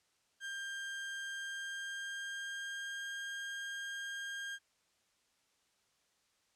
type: tone with pitch glide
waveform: 35% pulse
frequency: 1593 to 1607.8 Hz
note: G6 to G6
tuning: +27 to +43 cents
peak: -38 dBFS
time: 0.4-4.59 s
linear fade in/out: 50 ms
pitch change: +16 cents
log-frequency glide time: 1.3-3.14 s
effects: white hiss -75 dBFS RMS until 6.55 s + low-pass 8000 Hz 12 dB/octave